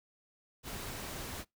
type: noise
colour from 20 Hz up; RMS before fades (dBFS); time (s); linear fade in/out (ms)
pink; -42; 0.63-1.45; 50
effects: noise-tail reverb RT60 0.2 s tail -26 dB re dry